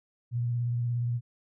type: tone with vibrato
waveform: sine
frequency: 120 Hz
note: B2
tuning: 49 cents flat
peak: -26 dBFS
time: 0.31-1.21 s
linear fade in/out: 50 ms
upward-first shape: triangle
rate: 17 Hz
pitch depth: 33 cents each way
effects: none